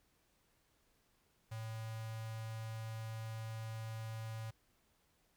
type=tone with notch filter; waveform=square; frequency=111.5 Hz; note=A2; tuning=23 cents sharp; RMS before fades=-44 dBFS; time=1.51-4.51 s; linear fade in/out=10 ms; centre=330 Hz; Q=1.7; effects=pink hiss -75 dBFS RMS until 5.36 s